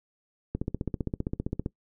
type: click train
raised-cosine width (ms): 3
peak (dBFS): -16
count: 18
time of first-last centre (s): 0.55-1.661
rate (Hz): 15.3
effects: noise-tail reverb RT60 0.1 s tail -21 dB re dry